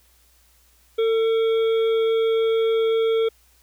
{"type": "harmonic tone with a mistuned harmonic", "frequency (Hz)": 449.4, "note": "A4", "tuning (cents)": 37, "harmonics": [1, 3, 5, 7, 8], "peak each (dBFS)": [-17, -35, -38, -36, -44], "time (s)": [0.98, 3.29], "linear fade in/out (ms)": 10, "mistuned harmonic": 7, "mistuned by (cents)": 82, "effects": ["added 60 Hz sine -59 dBFS peak until 3.62 s", "white hiss -59 dBFS RMS until 3.62 s"]}